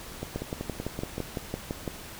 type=two click trains; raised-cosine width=2 ms; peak=-17 / -19 dBFS; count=10 / 6; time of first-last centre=0.36-1.878 / 0.23-1.181 s; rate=5.93 / 5.26 Hz; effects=pink hiss -43 dBFS RMS until 2.19 s